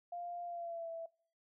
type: tone with pitch glide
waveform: sine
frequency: 698.5 to 662 Hz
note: F5 to E5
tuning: 0 to +7 cents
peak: -40 dBFS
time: 0.12-1.06 s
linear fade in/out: 5 ms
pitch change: -93 cents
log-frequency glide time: 0.45-0.9 s
effects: noise-tail reverb RT60 0.5 s tail -24 dB re dry